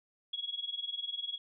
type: tone with tremolo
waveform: sine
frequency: 3335 Hz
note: G#7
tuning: 7 cents sharp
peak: -31 dBFS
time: 0.33-1.38 s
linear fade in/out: 5 ms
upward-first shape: triangle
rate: 20 Hz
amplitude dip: 95%
effects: none

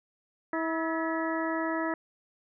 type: harmonic tone with a mistuned harmonic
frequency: 324 Hz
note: E4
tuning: 30 cents flat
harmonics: 1 / 2 / 3 / 4 / 5 / 6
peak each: -31 / -34 / -36 / -37 / -38 / -39 dBFS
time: 0.53-1.94 s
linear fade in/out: 2 ms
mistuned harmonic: 5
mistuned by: +75 cents
effects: none

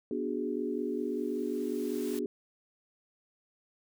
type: chord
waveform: sine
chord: G# half-diminished seventh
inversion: first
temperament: equal with one note detuned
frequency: 244 / 293.7 / 370 / 415.3 Hz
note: B3 / D4 / F#4 / G#4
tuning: -21 / 0 / 0 / 0 cents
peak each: -36 dBFS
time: 0.11-2.26 s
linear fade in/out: 2 ms
type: noise with exponential growth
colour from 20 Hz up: white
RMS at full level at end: -45 dBFS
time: 0.12-2.19 s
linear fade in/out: 1 ms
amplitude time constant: 450 ms
effects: none

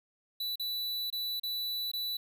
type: tone with dropouts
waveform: square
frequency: 3960 Hz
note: B7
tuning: 4 cents sharp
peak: -33 dBFS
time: 0.4-2.17 s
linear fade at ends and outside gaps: 5 ms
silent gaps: 0.557-0.596 / 1.102-1.126 / 1.398-1.433 / 1.916-1.934 s
effects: none

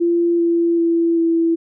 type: tone with pitch steps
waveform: sine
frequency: 342.2 / 338.7 / 335.2 / 331.7 Hz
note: F4 / E4 / E4 / E4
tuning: -35 / +47 / +29 / +11 cents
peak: -13 dBFS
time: 0-1.56 s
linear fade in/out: 20 ms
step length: 390 ms
effects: none

